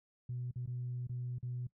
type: tone with dropouts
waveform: sine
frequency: 123.47 Hz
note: B2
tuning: in tune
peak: -36 dBFS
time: 0.29-1.67 s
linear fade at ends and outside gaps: 5 ms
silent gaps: 0.512-0.558 / 0.661-0.674 / 1.071-1.094 / 1.385-1.428 s
effects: noise-tail reverb RT60 0.1 s tail -21 dB re dry + tanh soft clip ceiling -32 dBFS